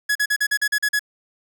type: tone bursts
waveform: 45% pulse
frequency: 1685 Hz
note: G#6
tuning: 25 cents sharp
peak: -17 dBFS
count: 9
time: 0.09-0.994 s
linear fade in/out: 10 ms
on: 64 ms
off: 41 ms
effects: none